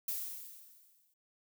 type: noise with exponential decay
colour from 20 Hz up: violet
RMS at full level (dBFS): -35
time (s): 0.08-1.14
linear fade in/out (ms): 5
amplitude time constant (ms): 230
effects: none